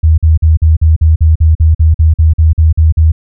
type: tone bursts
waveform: sine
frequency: 79.4 Hz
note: D#2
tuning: 36 cents sharp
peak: -3 dBFS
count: 16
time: 0.03-3.12 s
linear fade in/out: 10 ms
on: 150 ms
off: 46 ms
effects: none